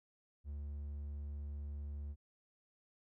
triangle tone, 72.4 Hz, D2, 24 cents flat, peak -39 dBFS, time 0.44-2.16 s, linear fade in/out 50 ms, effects none

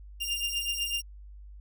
sawtooth beating tone pair, 2795 / 2803 Hz, F7 / F7, +1 / +6 cents, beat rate 8 Hz, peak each -29 dBFS, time 0.2-1.02 s, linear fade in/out 20 ms, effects added 50 Hz sine -44 dBFS peak until 1.6 s

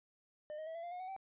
triangle tone with pitch steps, 605 / 626.3 / 648.4 / 671.3 / 695 / 719.5 / 744.8 / 771.1 Hz, D#5 / D#5 / E5 / E5 / F5 / F#5 / F#5 / G5, -49 / +11 / -29 / +31 / -9 / -49 / +11 / -29 cents, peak -40 dBFS, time 0.5-1.164 s, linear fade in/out 0 ms, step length 83 ms, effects resampled to 8000 Hz

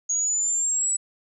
sine exponential sweep, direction up, 6645 to 7902 Hz, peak -21 dBFS, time 0.09-0.97 s, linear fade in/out 10 ms, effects none

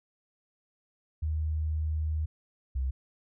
sine tone pair in turn, 77.78 / 65.55 Hz, D#2 / C2, 0 / +4 cents, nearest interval minor third, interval 296 cents, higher first, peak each -27 / -27 dBFS, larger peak neither, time 1.22-2.26 / 2.75-2.91 s, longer first, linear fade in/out 10 ms, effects none

